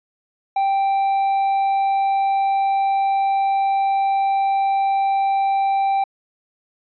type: tone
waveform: triangle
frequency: 784 Hz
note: G5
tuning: in tune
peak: -14 dBFS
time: 0.56-6.04 s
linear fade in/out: 5 ms
effects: resampled to 11025 Hz